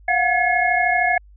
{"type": "tone cluster", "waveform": "sine", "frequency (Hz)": [701, 734, 1702, 2162], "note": ["F5", "F#5", "G#6", "C#7"], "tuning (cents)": [6, -14, 42, -44], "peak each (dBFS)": -21, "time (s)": [0.08, 1.18], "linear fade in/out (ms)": 5, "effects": ["added 50 Hz sine -44 dBFS peak until 1.36 s"]}